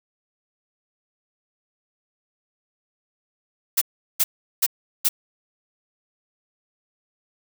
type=noise bursts; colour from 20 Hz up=blue; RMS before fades=-18 dBFS; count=4; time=3.77-5.09 s; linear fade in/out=10 ms; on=45 ms; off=380 ms; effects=none